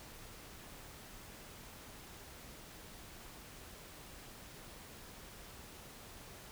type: silence
effects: pink hiss -53 dBFS RMS until 6.51 s